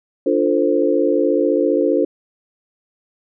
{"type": "chord", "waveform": "sine", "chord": "D minor seventh", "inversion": "none", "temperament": "equal with one note detuned", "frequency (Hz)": [293.7, 349.2, 448.5, 523.3], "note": ["D4", "F4", "A4", "C5"], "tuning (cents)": [0, 0, 33, 0], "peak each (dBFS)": -19, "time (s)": [0.26, 2.05], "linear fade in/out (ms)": 5, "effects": []}